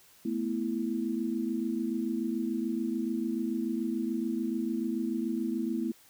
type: chord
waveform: sine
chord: A suspended second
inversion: none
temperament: equal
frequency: 220 / 246.9 / 329.6 Hz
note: A3 / B3 / E4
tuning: 0 / 0 / 0 cents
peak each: -33 dBFS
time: 0.25-5.92 s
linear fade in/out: 5 ms
effects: white hiss -59 dBFS RMS until 6.09 s